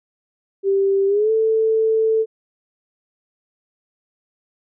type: tone with pitch glide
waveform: sine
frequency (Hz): 392 to 442.6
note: G4 to A4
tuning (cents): 0 to +10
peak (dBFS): -14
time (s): 0.63-2.26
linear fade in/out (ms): 50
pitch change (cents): +210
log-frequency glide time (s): 1.07-1.31
effects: none